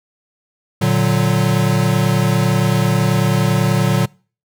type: chord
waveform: square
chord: Bb augmented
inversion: none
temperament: equal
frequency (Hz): 116.54 / 146.83 / 185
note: Bb2 / D3 / F#3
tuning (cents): 0 / 0 / 0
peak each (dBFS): -18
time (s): 0.81-4.06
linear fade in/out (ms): 10
effects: noise-tail reverb RT60 0.4 s tail -26 dB re dry